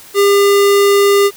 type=tone; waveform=square; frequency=401.9 Hz; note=G4; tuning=43 cents sharp; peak=-8 dBFS; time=0.14-1.31 s; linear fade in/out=50 ms; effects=white hiss -38 dBFS RMS until 1.36 s